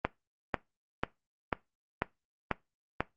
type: click train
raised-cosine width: 0.5 ms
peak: -12 dBFS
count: 7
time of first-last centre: 0.05-3.006 s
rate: 2.03 Hz
effects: noise-tail reverb RT60 0.2 s tail -20 dB re dry + Opus 32 kbps